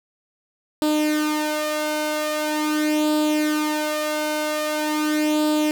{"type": "tone with flanger", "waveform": "sawtooth", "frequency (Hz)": 303.9, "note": "D#4", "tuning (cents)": -41, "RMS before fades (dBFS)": -22, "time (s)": [0.82, 5.71], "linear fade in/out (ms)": 0, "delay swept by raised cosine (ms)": [0.24, 1.94], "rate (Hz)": 0.43, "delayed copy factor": 0.65, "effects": ["8-bit"]}